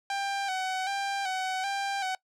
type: tone with vibrato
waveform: sawtooth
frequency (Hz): 772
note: G5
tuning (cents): -27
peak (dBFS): -25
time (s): 0.1-2.15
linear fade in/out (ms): 2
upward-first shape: square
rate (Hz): 1.3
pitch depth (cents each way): 47
effects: noise-tail reverb RT60 0.1 s tail -22 dB re dry + low-pass 7000 Hz 12 dB/octave